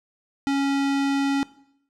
square tone, 277.2 Hz, C#4, in tune, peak -21 dBFS, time 0.47-1.43 s, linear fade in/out 0 ms, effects noise-tail reverb RT60 0.7 s tail -19 dB re dry + low-pass 6000 Hz 12 dB/octave

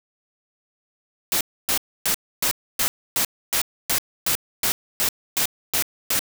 white noise bursts, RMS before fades -21 dBFS, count 14, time 1.32-6.192 s, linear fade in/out 0 ms, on 88 ms, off 280 ms, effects none

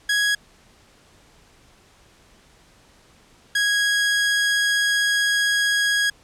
sawtooth tone pair in turn, 1661.2 / 1652.6 Hz, G#6 / G#6, 0 / -9 cents, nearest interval unison, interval 9 cents, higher first, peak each -14 dBFS, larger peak neither, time 0.09-0.35 / 3.55-6.1 s, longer second, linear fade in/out 5 ms, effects pink hiss -54 dBFS RMS until 6.23 s + low-pass 9000 Hz 12 dB/octave

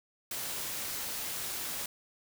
white noise, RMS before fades -37 dBFS, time 0.31-1.86 s, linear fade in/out 2 ms, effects none

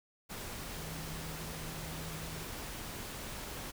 sine tone in noise, 159.2 Hz, D#3, 40 cents sharp, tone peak -45 dBFS, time 0.75-2.44 s, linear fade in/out 20 ms, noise pink, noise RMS -43 dBFS, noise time 0.29-3.72 s, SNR -5 dB, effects none

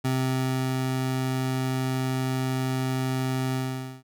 25% pulse tone with ADSR envelope, 130.4 Hz, C3, 5 cents flat, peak -19 dBFS, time 0.04-4.03 s, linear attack 12 ms, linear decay 660 ms, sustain -2 dB, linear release 490 ms, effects none

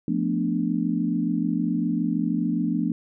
sine chord, B half-diminished seventh, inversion second, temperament equal, 174.61 / 220 / 246.9 / 293.7 Hz, F3 / A3 / B3 / D4, 0 / 0 / 0 / 0 cents, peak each -27 dBFS, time 0.08-2.92 s, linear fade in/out 2 ms, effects none

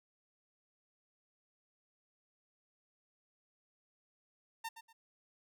sawtooth tone with echo, 907 Hz, A#5, 48 cents flat, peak -35 dBFS, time 4.64-4.69 s, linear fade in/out 10 ms, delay 120 ms, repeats 2, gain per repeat -11 dB, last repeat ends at 4.93 s, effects none

